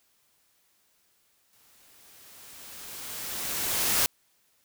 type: noise with exponential growth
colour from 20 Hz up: white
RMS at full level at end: -23 dBFS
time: 1.53-4.06 s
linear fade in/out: 0 ms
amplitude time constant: 550 ms
effects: white hiss -68 dBFS RMS until 4.64 s